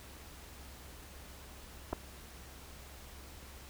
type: clicks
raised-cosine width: 1 ms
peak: -25 / -20 dBFS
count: 2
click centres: 1.928 / 1.931 s
effects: added 67 Hz sine -53 dBFS peak until 3.69 s + pink hiss -53 dBFS RMS until 3.69 s